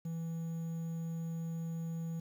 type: tone with quantisation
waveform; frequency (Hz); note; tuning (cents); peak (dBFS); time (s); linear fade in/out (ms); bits
triangle; 164.81; E3; 0; -34; 0.05-2.2; 5; 10
effects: none